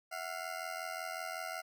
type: ring-modulated tone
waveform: 20% pulse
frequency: 698.5 Hz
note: F5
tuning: in tune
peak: -31 dBFS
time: 0.11-1.62 s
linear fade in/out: 20 ms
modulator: 42.7 Hz
effects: none